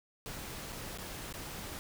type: noise with dropouts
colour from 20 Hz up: pink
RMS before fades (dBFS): -43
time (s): 0.26-1.79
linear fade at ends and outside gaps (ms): 0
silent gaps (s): 0.722-0.726 / 0.975-0.985 / 1.326-1.339
effects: none